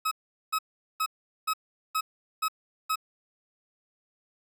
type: tone bursts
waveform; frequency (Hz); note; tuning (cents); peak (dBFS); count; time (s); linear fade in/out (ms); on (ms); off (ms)
40% pulse; 1279; D#6; +47; -24; 7; 0.05-2.958; 10; 64; 410
effects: none